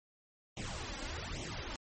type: noise with flanger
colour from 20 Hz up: pink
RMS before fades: -41 dBFS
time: 0.57-1.76 s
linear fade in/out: 2 ms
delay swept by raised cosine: 0.32 to 3.72 ms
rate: 1.2 Hz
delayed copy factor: +1
effects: MP3 32 kbps